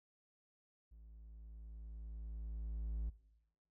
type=tone with level ramp; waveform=triangle; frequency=55 Hz; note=A1; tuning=in tune; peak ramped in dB=-54 to -35 dBFS; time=0.91-3.1 s; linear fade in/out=10 ms; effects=noise-tail reverb RT60 0.9 s tail -18 dB re dry